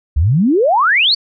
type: exponential sweep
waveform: sine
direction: up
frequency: 65.41 to 4699 Hz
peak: -9 dBFS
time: 0.16-1.15 s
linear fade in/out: 10 ms
effects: none